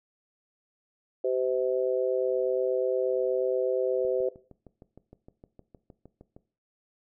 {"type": "harmonic tone", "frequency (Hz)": 128.4, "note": "C3", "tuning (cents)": -32, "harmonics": [3, 4, 5], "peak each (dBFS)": [-28, -27, -34], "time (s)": [1.24, 4.29], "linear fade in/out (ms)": 5}
{"type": "click train", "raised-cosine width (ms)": 2, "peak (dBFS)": -35, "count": 16, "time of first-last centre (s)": [4.05, 6.365], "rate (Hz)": 6.48}
{"effects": ["noise-tail reverb RT60 0.4 s tail -17 dB re dry"]}